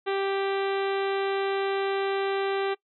harmonic tone, 392 Hz, G4, in tune, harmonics 1 / 2 / 3 / 4 / 5 / 6 / 7 / 8 / 9 / 10, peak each -26 / -32 / -36 / -38 / -40 / -42 / -43 / -44 / -45 / -46 dBFS, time 0.06-2.75 s, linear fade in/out 20 ms, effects noise-tail reverb RT60 0.1 s tail -22 dB re dry

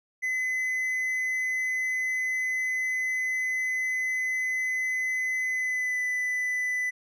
triangle tone with pitch glide, 2026 to 1998.1 Hz, B6 to B6, +44 to +20 cents, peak -24 dBFS, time 0.22-6.91 s, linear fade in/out 20 ms, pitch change -24 cents, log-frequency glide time 5.51-6.01 s, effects none

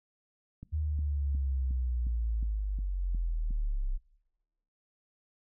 click train, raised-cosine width 5 ms, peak -31 dBFS, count 9, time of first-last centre 0.63-3.508 s, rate 2.78 Hz
sine linear sweep, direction down, 77.78 to 31.76 Hz, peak -28 dBFS, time 0.72-3.98 s, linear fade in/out 20 ms
effects noise-tail reverb RT60 1.0 s tail -20 dB re dry

